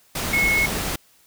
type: tone in noise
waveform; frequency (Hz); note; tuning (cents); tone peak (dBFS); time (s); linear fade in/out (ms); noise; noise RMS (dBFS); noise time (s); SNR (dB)
sine; 2183; C#7; -27; -17; 0.33-0.66; 5; pink; -26; 0.15-0.96; +6
effects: white hiss -57 dBFS RMS until 1.26 s